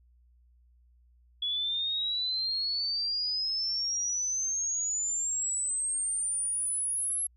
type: exponential sweep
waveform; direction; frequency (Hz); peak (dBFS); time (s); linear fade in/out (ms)
sine; up; 3376 to 11175; -28; 1.42-7.27; 5
effects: added 60 Hz sine -59 dBFS peak until 7.36 s